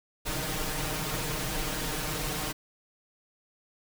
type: noise with comb filter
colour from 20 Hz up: pink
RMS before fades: -32 dBFS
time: 0.25-2.53 s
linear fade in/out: 20 ms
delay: 6.5 ms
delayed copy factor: +0.95
effects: none